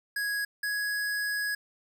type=tone pair in turn; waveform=square; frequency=1661.2 / 1668.5 Hz; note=G#6 / G#6; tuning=0 / +8 cents; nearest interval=unison; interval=8 cents; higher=second; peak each=-29 / -29 dBFS; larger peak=neither; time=0.16-0.45 / 0.63-1.55 s; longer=second; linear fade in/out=5 ms; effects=none